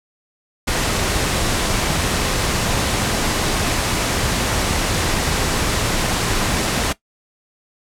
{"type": "noise", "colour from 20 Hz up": "pink", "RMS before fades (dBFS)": -19, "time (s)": [0.67, 6.93], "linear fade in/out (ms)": 10, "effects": ["noise-tail reverb RT60 0.1 s tail -18 dB re dry", "low-pass 10000 Hz 12 dB/octave"]}